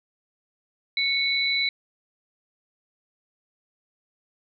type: tone pair together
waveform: sine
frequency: 2217 / 3972 Hz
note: C#7 / B7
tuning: 0 / +9 cents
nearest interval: minor seventh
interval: 1009 cents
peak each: -24 dBFS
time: 0.97-1.69 s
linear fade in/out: 2 ms
effects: none